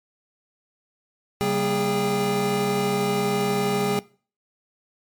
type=tone cluster; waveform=square; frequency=133.2 / 192.5 / 232.5 / 412 / 795 Hz; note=C3 / G3 / A#3 / G#4 / G5; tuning=+31 / -31 / -4 / -14 / +24 cents; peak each=-32 / -28 / -32 / -25 / -29 dBFS; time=1.41-3.99 s; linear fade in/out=0 ms; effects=noise-tail reverb RT60 0.4 s tail -21 dB re dry + MP3 96 kbps